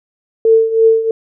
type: tone with tremolo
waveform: sine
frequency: 448.6 Hz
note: A4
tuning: 34 cents sharp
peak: -4 dBFS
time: 0.45-1.11 s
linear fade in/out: 2 ms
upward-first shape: triangle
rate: 3 Hz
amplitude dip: 80%
effects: none